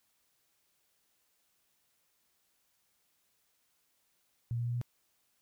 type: tone with pitch steps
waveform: sine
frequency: 117.9 / 118.99 / 120.1 / 121.21 Hz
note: A#2 / A#2 / B2 / B2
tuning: +20 / +36 / -48 / -32 cents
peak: -31 dBFS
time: 4.51-4.814 s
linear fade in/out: 0 ms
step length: 76 ms
effects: white hiss -75 dBFS RMS until 5.41 s